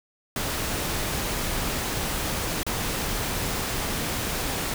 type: noise with dropouts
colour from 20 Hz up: pink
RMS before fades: -28 dBFS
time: 0.36-4.74 s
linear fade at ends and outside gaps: 2 ms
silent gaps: 2.632-2.665 s
effects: none